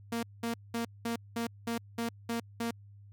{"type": "tone bursts", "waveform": "sawtooth", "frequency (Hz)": 232.4, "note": "A#3", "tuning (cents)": -5, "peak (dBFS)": -27, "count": 9, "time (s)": [0.12, 2.71], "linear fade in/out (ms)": 5, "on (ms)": 110, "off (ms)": 200, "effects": ["added 101 Hz sine -50 dBFS peak until 3.12 s", "MP3 96 kbps"]}